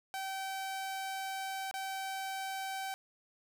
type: tone with dropouts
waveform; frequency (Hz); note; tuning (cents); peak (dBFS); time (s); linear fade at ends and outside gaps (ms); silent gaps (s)
sawtooth; 771; G5; -29; -33; 0.14-2.94; 0; 1.712-1.74
effects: none